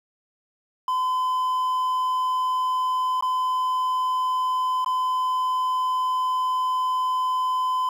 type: tone with dropouts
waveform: triangle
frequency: 1018 Hz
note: C6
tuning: 48 cents flat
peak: -19 dBFS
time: 0.88-7.89 s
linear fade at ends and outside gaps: 2 ms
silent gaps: 3.209-3.224 / 4.846-4.861 s
effects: 9-bit